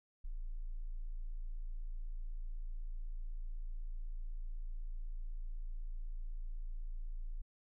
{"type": "tone", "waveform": "sine", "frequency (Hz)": 28, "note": "A0", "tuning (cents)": 31, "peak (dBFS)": -38, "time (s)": [0.24, 7.42], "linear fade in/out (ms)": 10, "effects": []}